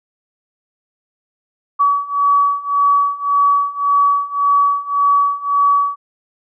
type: beating tone pair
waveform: sine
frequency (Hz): 1137 / 1138.8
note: C#6 / C#6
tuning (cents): +44 / +46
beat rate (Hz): 1.8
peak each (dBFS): -16 / -14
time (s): 1.79-5.96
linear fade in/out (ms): 20
effects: none